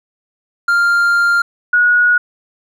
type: tone pair in turn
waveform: triangle / sine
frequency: 1396.9 / 1454.7 Hz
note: F6 / F#6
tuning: 0 / -30 cents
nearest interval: minor second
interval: 70 cents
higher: second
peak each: -8 dBFS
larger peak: neither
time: 0.68-1.42 / 1.73-2.18 s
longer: first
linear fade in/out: 5 ms
effects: none